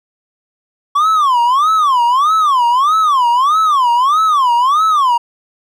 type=tone with vibrato; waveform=triangle; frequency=1109 Hz; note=C#6; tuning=in tune; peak=-7 dBFS; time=0.95-5.18 s; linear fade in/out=10 ms; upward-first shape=sine; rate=1.6 Hz; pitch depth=280 cents each way; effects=none